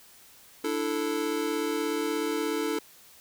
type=chord; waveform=square; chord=D suspended second; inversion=none; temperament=just; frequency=293.7 / 330.4 / 440.5 Hz; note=D4 / E4 / A4; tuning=0 / +4 / +2 cents; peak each=-33 / -33 / -31 dBFS; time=0.64-2.79 s; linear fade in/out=5 ms; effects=white hiss -54 dBFS RMS until 3.2 s